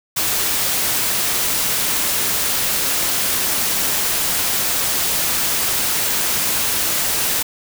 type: noise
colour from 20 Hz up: white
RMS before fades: -19 dBFS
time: 0.16-7.43 s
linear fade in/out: 10 ms
effects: none